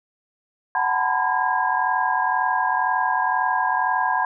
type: tone cluster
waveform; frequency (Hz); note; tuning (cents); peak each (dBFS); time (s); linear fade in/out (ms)
sine; 745 / 881 / 972 / 1014 / 1627; F#5 / A5 / B5 / B5 / G#6; +12 / +2 / -28 / +45 / -36; -25; 0.75-4.25; 2
effects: none